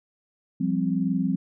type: chord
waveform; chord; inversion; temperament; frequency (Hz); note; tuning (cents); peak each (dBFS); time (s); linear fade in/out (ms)
sine; F suspended second; none; equal; 174.61 / 196 / 261.6; F3 / G3 / C4; 0 / 0 / 0; -26; 0.6-1.36; 10
effects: none